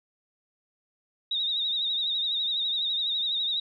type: tone with vibrato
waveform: sine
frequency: 3744 Hz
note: A#7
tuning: 7 cents sharp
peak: -25 dBFS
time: 1.31-3.6 s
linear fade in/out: 5 ms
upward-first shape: triangle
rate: 12 Hz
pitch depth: 80 cents each way
effects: none